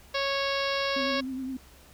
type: harmonic tone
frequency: 552 Hz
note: C#5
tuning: 7 cents flat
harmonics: 1 / 2 / 3 / 4 / 5 / 6 / 7 / 8 / 9 / 10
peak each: -30 / -33 / -35 / -36 / -37 / -38 / -38 / -39 / -40 / -40 dBFS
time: 0.14-1.21 s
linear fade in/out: 10 ms
type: tone with vibrato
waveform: sine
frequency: 261.6 Hz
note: C4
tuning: in tune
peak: -31 dBFS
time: 0.96-1.57 s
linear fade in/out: 5 ms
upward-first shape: triangle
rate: 9.7 Hz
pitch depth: 50 cents each way
effects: added 66 Hz sine -55 dBFS peak until 1.93 s + pink hiss -55 dBFS RMS until 1.93 s